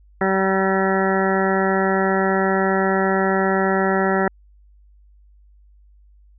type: harmonic tone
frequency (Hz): 191.8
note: G3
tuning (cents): -37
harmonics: 1 / 2 / 3 / 4 / 5 / 7 / 8 / 9 / 10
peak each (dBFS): -22 / -21 / -25 / -24 / -29 / -26 / -33 / -28 / -28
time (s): 0.21-4.28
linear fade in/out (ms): 2
effects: added 50 Hz sine -48 dBFS peak until 6.38 s